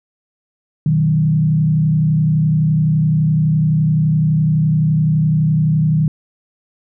sine tone with frequency modulation, 155.5 Hz, D#3, 1 cent flat, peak -11 dBFS, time 0.86-6.08 s, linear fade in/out 2 ms, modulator 31.8 Hz, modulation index 0.69, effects none

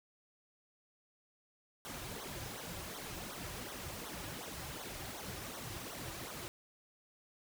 pink noise with flanger, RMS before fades -45 dBFS, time 1.85-6.48 s, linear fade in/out 0 ms, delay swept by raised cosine 0.4 to 4.6 ms, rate 2.7 Hz, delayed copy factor -0.85, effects none

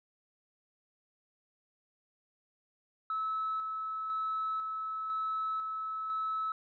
sine tone with tremolo, 1300 Hz, E6, 24 cents flat, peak -30 dBFS, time 3.1-6.52 s, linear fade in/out 2 ms, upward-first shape square, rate 1 Hz, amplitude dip 35%, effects tanh soft clip ceiling -27 dBFS

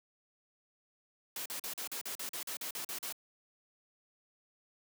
white noise bursts, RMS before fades -40 dBFS, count 13, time 1.36-3.125 s, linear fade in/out 2 ms, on 97 ms, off 42 ms, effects high-pass 200 Hz 12 dB/octave

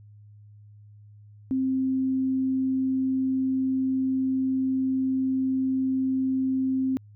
sine tone, 262.7 Hz, C4, 7 cents sharp, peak -22 dBFS, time 1.51-6.97 s, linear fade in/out 0 ms, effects added 104 Hz sine -47 dBFS peak until 7.15 s

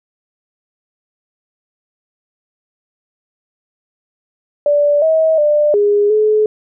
sine tone with pitch steps, 583 / 639 / 595 / 411.2 / 428 Hz, D5 / D#5 / D5 / G#4 / A4, -13 / +46 / +22 / -17 / -48 cents, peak -9 dBFS, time 4.66-6.46 s, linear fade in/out 2 ms, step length 360 ms, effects none

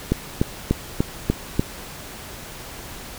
click train, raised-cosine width 3 ms, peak -4 dBFS, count 6, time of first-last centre 0.12-1.595 s, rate 3.39 Hz, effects pink hiss -37 dBFS RMS until 3.18 s

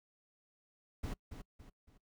brown noise with echo, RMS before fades -39 dBFS, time 1.03-1.14 s, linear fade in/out 10 ms, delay 280 ms, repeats 3, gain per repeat -8 dB, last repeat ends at 1.98 s, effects noise-tail reverb RT60 0.1 s tail -24 dB re dry

